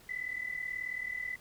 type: tone pair together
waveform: sine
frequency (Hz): 1975.5 / 2014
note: B6 / B6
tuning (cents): 0 / +33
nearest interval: unison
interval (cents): 33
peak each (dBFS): -39 / -37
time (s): 0.09-1.36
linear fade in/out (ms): 5
effects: pink hiss -58 dBFS RMS until 1.4 s

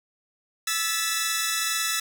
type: tone cluster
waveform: 10% pulse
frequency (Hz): 1318 / 1732 / 1966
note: E6 / A6 / B6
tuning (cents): -1 / -28 / -8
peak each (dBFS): -20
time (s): 0.67-2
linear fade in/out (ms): 5
effects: none

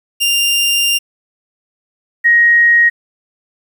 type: tone pair in turn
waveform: sawtooth / sine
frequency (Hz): 2794 / 1881.5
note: F7 / A#6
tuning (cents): 0 / +16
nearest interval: perfect fifth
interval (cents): 684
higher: first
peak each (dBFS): -8 / -6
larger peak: second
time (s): 0.2-0.99 / 2.24-2.9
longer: first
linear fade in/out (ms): 20
effects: 8-bit

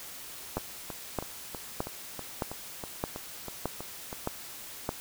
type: two click trains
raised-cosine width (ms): 1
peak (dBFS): -15 / -23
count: 8 / 12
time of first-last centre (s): 0.57-4.891 / 0.58-4.128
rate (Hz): 1.62 / 3.1
effects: white hiss -44 dBFS RMS until 5 s

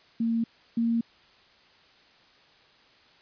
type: tone pair in turn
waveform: sine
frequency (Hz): 229.2 / 231.3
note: A#3 / A#3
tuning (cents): -29 / -13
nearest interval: unison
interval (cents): 16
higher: second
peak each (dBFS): -23 / -22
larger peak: second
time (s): 0.2-0.44 / 0.77-1.01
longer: neither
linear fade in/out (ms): 5
effects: white hiss -58 dBFS RMS until 3.21 s + resampled to 11025 Hz

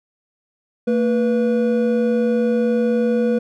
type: tone pair together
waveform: triangle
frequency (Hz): 226.9 / 488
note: A#3 / B4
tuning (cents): -47 / -21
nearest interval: octave + minor second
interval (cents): 1326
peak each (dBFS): -16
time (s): 0.87-3.39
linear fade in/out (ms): 10
effects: none

